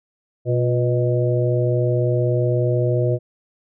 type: harmonic tone with a mistuned harmonic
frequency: 123.47 Hz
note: B2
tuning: in tune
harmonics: 1 / 3 / 4 / 5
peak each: -18 / -23 / -24 / -25 dBFS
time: 0.45-3.19 s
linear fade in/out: 50 ms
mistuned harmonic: 3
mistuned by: -63 cents
effects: none